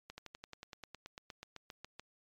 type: slowing click train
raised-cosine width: 0.2 ms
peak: -29 dBFS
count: 18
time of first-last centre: 0.1-1.996 s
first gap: 80 ms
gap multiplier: 1.04
effects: MP3 96 kbps